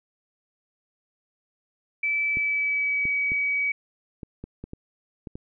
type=tone with pitch glide; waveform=sine; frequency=2313 to 2271 Hz; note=D7 to C#7; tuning=-27 to +41 cents; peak=-22 dBFS; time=2.03-3.72 s; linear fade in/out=5 ms; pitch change=-32 cents; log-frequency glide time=2.23-3.11 s
type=clicks; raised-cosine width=3 ms; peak=-23 dBFS; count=9; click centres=2.371 / 3.054 / 3.319 / 4.232 / 4.44 / 4.64 / 4.734 / 5.272 / 5.355 s
effects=none